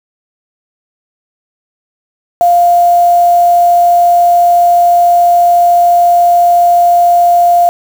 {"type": "tone with quantisation", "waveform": "sine", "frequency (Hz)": 698.5, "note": "F5", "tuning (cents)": 0, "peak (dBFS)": -4, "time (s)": [2.41, 7.69], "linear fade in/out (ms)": 0, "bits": 4, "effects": []}